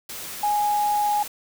sine tone in noise, 830.6 Hz, G#5, in tune, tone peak -19 dBFS, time 0.43-1.23 s, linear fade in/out 5 ms, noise white, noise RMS -35 dBFS, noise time 0.09-1.28 s, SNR +13 dB, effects none

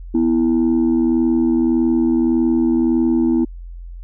sine tone pair together, 246.9 / 328.6 Hz, B3 / E4, 0 / -5 cents, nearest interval perfect fourth, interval 495 cents, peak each -14 / -14 dBFS, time 0.14-3.45 s, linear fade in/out 10 ms, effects tanh soft clip ceiling -9 dBFS + added 43 Hz sine -30 dBFS peak until 4.03 s

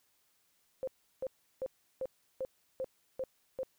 sine tone bursts, 523.3 Hz, C5, in tune, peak -33 dBFS, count 8, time 0.83-3.632 s, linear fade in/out 0 ms, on 44 ms, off 350 ms, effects white hiss -73 dBFS RMS until 3.78 s

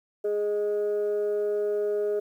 sine tone pair together, 415.3 / 622.2 Hz, G#4 / D#5, 0 / 0 cents, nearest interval perfect fifth, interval 700 cents, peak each -23 / -31 dBFS, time 0.24-2.2 s, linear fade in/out 10 ms, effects tanh soft clip ceiling -20 dBFS + 10-bit

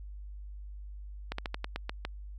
slowing click train, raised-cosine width 0.3 ms, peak -18 dBFS, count 8, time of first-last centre 1.32-2.05 s, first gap 64 ms, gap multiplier 1.16, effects added 50 Hz sine -41 dBFS peak until 2.38 s

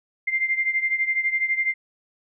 sine beating tone pair, 2093 / 2105 Hz, C7 / C7, 0 / +10 cents, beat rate 12 Hz, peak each -22 / -26 dBFS, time 0.27-1.74 s, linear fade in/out 10 ms, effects none

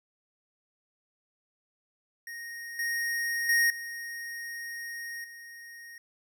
square tone with level steps, 1864.7 Hz, A#6, in tune, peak -39 / -29 / -22 / -37 / -45 dBFS, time 2.27-5.98 s, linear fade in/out 2 ms, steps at 2.79 / 3.49 / 3.7 / 5.24 s, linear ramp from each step 2 ms, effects none

